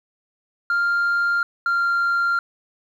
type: tone pair in turn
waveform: sine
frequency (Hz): 1396.9 / 1388.1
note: F6 / F6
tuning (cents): 0 / -11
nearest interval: unison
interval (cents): 11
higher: first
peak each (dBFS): -15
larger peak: neither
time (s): 0.7-1.43 / 1.66-2.39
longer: neither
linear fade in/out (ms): 2
effects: tanh soft clip ceiling -16 dBFS + 9-bit